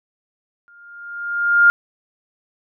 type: tone with exponential growth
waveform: sine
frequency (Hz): 1407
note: F6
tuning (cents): +12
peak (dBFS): -6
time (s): 0.68-1.7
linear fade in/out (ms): 0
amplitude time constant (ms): 220
effects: none